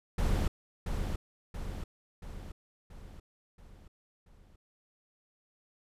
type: noise with echo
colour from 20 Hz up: brown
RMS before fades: -28 dBFS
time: 0.18-0.48 s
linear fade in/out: 5 ms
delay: 680 ms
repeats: 6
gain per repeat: -5 dB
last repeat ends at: 4.56 s
effects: resampled to 32000 Hz